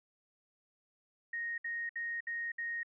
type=tone bursts; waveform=sine; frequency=1864.7 Hz; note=A#6; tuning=in tune; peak=-35 dBFS; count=5; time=1.33-2.832 s; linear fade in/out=5 ms; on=250 ms; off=63 ms; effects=none